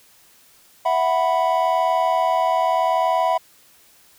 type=chord; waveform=triangle; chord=E suspended second; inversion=none; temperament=equal; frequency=659.3 / 740 / 987.8 Hz; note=E5 / F#5 / B5; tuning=0 / 0 / 0 cents; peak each=-19 dBFS; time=0.85-3.38 s; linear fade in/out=10 ms; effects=white hiss -53 dBFS RMS until 4.18 s